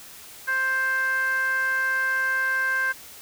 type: tone with band-pass filter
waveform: 15% pulse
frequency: 525 Hz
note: C5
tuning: 6 cents sharp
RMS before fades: -24 dBFS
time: 0.47-2.93 s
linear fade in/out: 20 ms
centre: 1500 Hz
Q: 6.4
effects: white hiss -44 dBFS RMS until 3.21 s